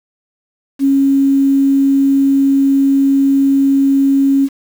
sine tone with quantisation, 274.4 Hz, C#4, 17 cents flat, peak -8 dBFS, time 0.79-4.49 s, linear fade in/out 50 ms, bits 6, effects none

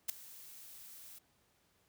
blue noise with ADSR envelope, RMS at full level -31 dBFS, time 0.08-1.19 s, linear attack 16 ms, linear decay 4 ms, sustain -22 dB, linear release 11 ms, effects pink hiss -73 dBFS RMS until 1.88 s + high-pass 60 Hz 12 dB/octave

